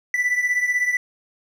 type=beating tone pair; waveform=triangle; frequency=1975.5 / 1991.5 Hz; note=B6 / B6; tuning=0 / +14 cents; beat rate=16 Hz; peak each=-18 / -23 dBFS; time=0.14-0.97 s; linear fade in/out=2 ms; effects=none